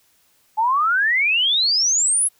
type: exponential sweep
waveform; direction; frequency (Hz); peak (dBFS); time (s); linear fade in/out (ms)
sine; up; 845 to 11000; -15; 0.57-2.29; 20
effects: white hiss -60 dBFS RMS until 2.39 s